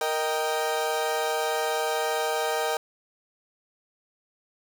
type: chord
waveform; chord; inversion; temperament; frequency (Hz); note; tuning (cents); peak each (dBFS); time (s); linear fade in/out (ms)
30% pulse; Eb major; second; equal; 466.2 / 622.3 / 784; Bb4 / Eb5 / G5; 0 / 0 / 0; -26 / -27 / -27; 0.01-2.77; 2
effects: none